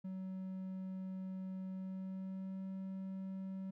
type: tone with pitch glide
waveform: triangle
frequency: 188.2 to 190.83 Hz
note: F#3 to G3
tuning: +30 to -46 cents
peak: -39 dBFS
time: 0.04-3.71 s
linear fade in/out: 10 ms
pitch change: +24 cents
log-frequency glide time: 1.69-2.64 s
effects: none